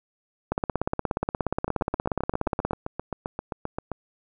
two click trains, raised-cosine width 1 ms, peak -10 / -15 dBFS, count 38 / 18, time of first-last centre 0.52-2.709 / 1.68-3.917 s, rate 16.9 / 7.6 Hz, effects none

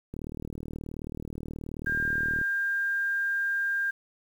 click train, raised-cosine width 3 ms, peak -24 dBFS, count 89, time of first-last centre 0.14-2.414 s, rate 38.7 Hz
sine tone, 1600 Hz, G6, 35 cents sharp, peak -25 dBFS, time 1.86-3.91 s, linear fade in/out 10 ms
effects 9-bit

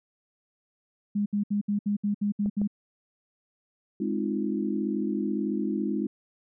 sine tone bursts, 205.1 Hz, G#3, 21 cents flat, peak -23 dBFS, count 9, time 1.15-2.676 s, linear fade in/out 10 ms, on 110 ms, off 67 ms
clicks, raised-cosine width 2 ms, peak -25 / -23 dBFS, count 2, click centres 2.46 / 2.616 s
sine chord, F minor seventh, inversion first, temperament equal, 207.7 / 261.6 / 311.1 / 349.2 Hz, Ab3 / C4 / Eb4 / F4, 0 / 0 / 0 / 0 cents, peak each -29 / -33 / -31 / -33 dBFS, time 4-6.07 s, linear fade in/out 5 ms
effects none

